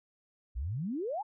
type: exponential sweep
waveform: sine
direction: up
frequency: 53.2 to 900 Hz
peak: -32 dBFS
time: 0.55-1.23 s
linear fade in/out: 20 ms
effects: none